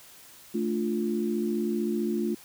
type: chord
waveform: sine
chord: D minor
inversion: second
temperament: equal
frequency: 220 / 293.7 / 349.2 Hz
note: A3 / D4 / F4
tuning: 0 / 0 / 0 cents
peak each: -28 / -34 / -29 dBFS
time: 0.54-2.35 s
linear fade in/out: 10 ms
effects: white hiss -51 dBFS RMS until 2.44 s